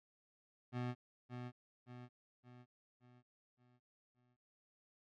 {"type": "tone with echo", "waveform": "25% pulse", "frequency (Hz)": 123.47, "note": "B2", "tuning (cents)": 0, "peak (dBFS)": -35, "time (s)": [0.72, 0.95], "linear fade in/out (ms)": 50, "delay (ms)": 570, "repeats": 6, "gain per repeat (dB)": -6, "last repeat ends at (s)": 4.37, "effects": ["low-pass 3000 Hz 12 dB/octave"]}